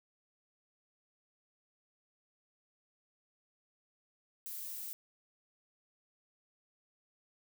violet noise, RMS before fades -43 dBFS, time 4.46-4.93 s, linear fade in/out 0 ms, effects none

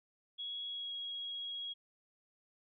sine tone with pitch glide, 3336 to 3305 Hz, G#7 to G#7, +7 to -9 cents, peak -39 dBFS, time 0.38-1.74 s, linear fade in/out 20 ms, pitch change -16 cents, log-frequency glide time 0.67-0.92 s, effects none

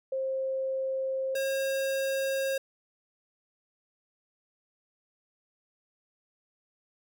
sine / square tone pair in turn, 530 / 539.3 Hz, C5 / C#5, +22 / -48 cents, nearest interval unison, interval 30 cents, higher second, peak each -28 dBFS, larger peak neither, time 0.12-1.35 / 1.35-2.58 s, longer neither, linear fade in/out 5 ms, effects none

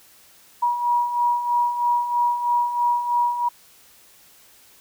sine beating tone pair, 959 / 962.1 Hz, A#5 / B5, +49 / -46 cents, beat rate 3.1 Hz, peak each -26 / -19 dBFS, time 0.62-3.49 s, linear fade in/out 10 ms, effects white hiss -52 dBFS RMS until 4.8 s

